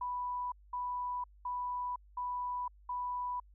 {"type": "tone bursts", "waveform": "sine", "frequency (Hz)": 987.8, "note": "B5", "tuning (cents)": 0, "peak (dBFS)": -34, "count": 5, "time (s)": [0.01, 3.4], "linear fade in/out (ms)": 5, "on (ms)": 510, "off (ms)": 210, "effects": ["added 50 Hz sine -57 dBFS peak until 3.54 s"]}